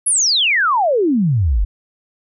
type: exponential sweep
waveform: sine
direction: down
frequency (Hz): 11175 to 43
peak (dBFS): -12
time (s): 0.06-1.65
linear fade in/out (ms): 10
effects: none